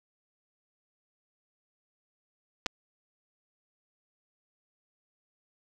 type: clicks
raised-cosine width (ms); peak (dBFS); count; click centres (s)
0.2; -12; 2; 2.661 / 2.665
effects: none